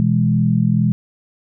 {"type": "chord", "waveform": "sine", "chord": "E major", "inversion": "second", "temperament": "equal", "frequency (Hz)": [123.47, 164.81, 207.7], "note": ["B2", "E3", "G#3"], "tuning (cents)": [0, 0, 0], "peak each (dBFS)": -17, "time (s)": [0, 0.92], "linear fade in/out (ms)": 0, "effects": []}